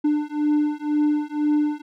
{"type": "beating tone pair", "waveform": "triangle", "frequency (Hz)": [297.1, 299.1], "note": ["D4", "D4"], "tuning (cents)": [20, 32], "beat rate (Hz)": 2, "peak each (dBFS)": -20, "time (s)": [0.04, 1.82], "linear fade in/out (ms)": 10, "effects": []}